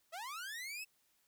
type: linear sweep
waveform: sawtooth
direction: up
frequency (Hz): 618 to 2659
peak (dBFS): -39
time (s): 0.12-0.85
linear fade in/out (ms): 20
effects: white hiss -75 dBFS RMS until 1.27 s